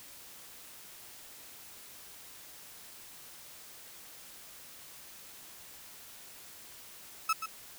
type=tone with echo; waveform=35% pulse; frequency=1300 Hz; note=E6; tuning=24 cents flat; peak=-24 dBFS; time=7.29-7.33 s; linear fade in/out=5 ms; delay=130 ms; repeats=1; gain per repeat=-9 dB; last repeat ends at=7.46 s; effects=white hiss -51 dBFS RMS until 7.78 s